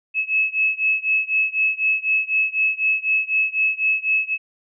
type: beating tone pair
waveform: sine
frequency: 2585 / 2589 Hz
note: E7 / E7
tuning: -34 / -32 cents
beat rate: 4 Hz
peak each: -20 / -21 dBFS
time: 0.14-4.38 s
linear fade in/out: 50 ms
effects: none